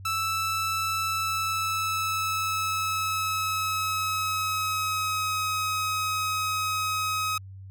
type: tone with pitch glide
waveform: sawtooth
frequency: 1318.5 to 1268.4 Hz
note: E6 to D#6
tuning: 0 to +33 cents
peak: -22 dBFS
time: 0.05-7.38 s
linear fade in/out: 5 ms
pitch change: -67 cents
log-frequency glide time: 1.06-5.38 s
effects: added 96 Hz sine -40 dBFS peak until 7.7 s